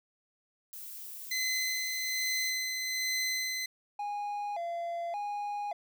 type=noise; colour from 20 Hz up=violet; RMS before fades=-44 dBFS; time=0.73-2.5 s; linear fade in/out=0 ms
type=tone with tremolo; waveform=20% pulse; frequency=2039 Hz; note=C7; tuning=45 cents flat; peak=-24 dBFS; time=1.31-3.66 s; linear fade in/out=5 ms; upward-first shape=sine; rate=1.2 Hz; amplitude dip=35%
type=tone with vibrato; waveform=triangle; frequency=750 Hz; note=F#5; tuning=23 cents sharp; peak=-31 dBFS; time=3.99-5.73 s; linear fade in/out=5 ms; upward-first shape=square; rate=0.87 Hz; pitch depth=160 cents each way
effects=none